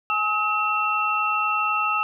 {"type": "tone cluster", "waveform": "sine", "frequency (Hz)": [839, 1278, 2706], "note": ["G#5", "D#6", "E7"], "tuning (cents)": [17, 46, 45], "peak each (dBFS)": [-29, -22, -25], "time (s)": [0.1, 2.03], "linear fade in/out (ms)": 0, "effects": []}